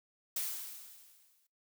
blue noise with exponential decay, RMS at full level -34 dBFS, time 0.36-1.47 s, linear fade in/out 5 ms, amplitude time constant 240 ms, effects noise-tail reverb RT60 0.3 s tail -23 dB re dry

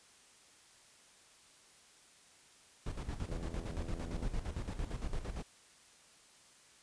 brown noise with tremolo, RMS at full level -37 dBFS, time 2.86-5.43 s, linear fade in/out 5 ms, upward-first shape square, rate 8.8 Hz, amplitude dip 65%
click train, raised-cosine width 2 ms, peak -35 dBFS, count 81, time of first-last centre 3.29-4.253 s, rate 83.1 Hz
effects white hiss -62 dBFS RMS until 6.82 s + resampled to 22050 Hz

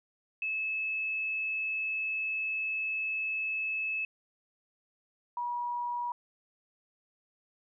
sine tone pair in turn, 2600 / 963.8 Hz, E7 / B5, -24 / -43 cents, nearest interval octave + perfect fourth, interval 1719 cents, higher first, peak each -30 / -31 dBFS, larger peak first, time 0.42-4.05 / 5.37-6.12 s, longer first, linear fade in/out 2 ms, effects none

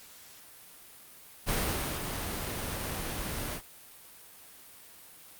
pink noise with ADSR envelope, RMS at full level -29 dBFS, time 1.46-3.62 s, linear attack 34 ms, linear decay 500 ms, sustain -6 dB, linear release 73 ms, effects white hiss -52 dBFS RMS until 5.39 s + Opus 48 kbps

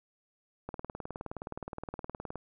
click train, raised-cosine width 1 ms, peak -24 dBFS, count 33, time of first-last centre 0.69-2.357 s, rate 19.2 Hz, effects none

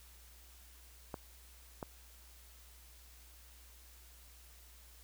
clicks, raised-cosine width 1 ms, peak -26 dBFS, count 2, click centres 1.142 / 1.828 s, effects added 60 Hz sine -58 dBFS peak until 5.03 s + white hiss -61 dBFS RMS until 5.03 s

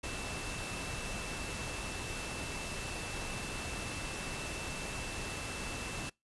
sine tone in noise, 2659 Hz, E7, 14 cents sharp, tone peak -45 dBFS, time 0.03-6.1 s, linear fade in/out 10 ms, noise pink, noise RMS -40 dBFS, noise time 0.03-6.1 s, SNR -8 dB, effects noise-tail reverb RT60 0.2 s tail -25 dB re dry + resampled to 24000 Hz

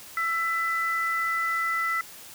sine tone pair together, 1332 / 1995.7 Hz, E6 / B6, +18 / +18 cents, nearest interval perfect fifth, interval 700 cents, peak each -26 dBFS, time 0.17-2.01 s, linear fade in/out 2 ms, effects tanh soft clip ceiling -17 dBFS + white hiss -45 dBFS RMS until 2.34 s

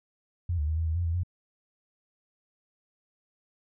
sine tone with pitch steps, 86.9 / 74.2 / 78.7 / 81.7 / 79.8 / 87.1 / 82.9 / 89.1 Hz, F2 / D2 / D#2 / E2 / D#2 / F2 / E2 / F2, -8 / +18 / +20 / -15 / +44 / -4 / +10 / +35 cents, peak -25 dBFS, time 0.49-1.234 s, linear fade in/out 5 ms, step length 93 ms, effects none

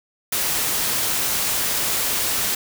white noise, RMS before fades -22 dBFS, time 0.32-2.55 s, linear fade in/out 5 ms, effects none

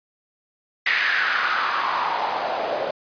white noise with band-pass filter sweep, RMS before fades -23 dBFS, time 0.86-2.91 s, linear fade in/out 5 ms, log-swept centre 2000 to 560 Hz, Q 3.9, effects resampled to 11025 Hz

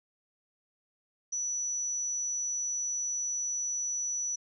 sine tone, 5920 Hz, F#8, in tune, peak -30 dBFS, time 1.32-4.36 s, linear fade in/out 10 ms, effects none

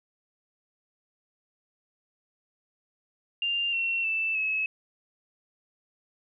sine tone with pitch steps, 2794 / 2721 / 2649 / 2580 Hz, F7 / F7 / E7 / E7, 0 / -46 / +8 / -38 cents, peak -25 dBFS, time 3.42-4.66 s, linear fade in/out 2 ms, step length 310 ms, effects none

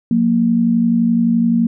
sine tone pair together, 181.3 / 233 Hz, F#3 / A#3, -35 / -1 cents, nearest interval major third, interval 434 cents, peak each -18 / -12 dBFS, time 0.11-1.67 s, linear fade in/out 2 ms, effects none

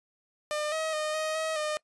sawtooth tone with pitch steps, 602 / 635 / 614 / 626 / 636 / 609 Hz, D5 / D#5 / D#5 / D#5 / D#5 / D#5, +43 / +35 / -23 / +10 / +38 / -37 cents, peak -25 dBFS, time 0.51-1.77 s, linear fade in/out 0 ms, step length 210 ms, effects noise-tail reverb RT60 0.1 s tail -22 dB re dry + resampled to 24000 Hz

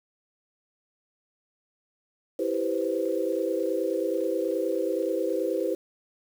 sine chord, C major seventh, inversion first, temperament equal, 329.6 / 392 / 493.9 / 523.3 Hz, E4 / G4 / B4 / C5, 0 / 0 / 0 / 0 cents, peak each -30 dBFS, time 2.39-5.75 s, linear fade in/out 5 ms, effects 8-bit

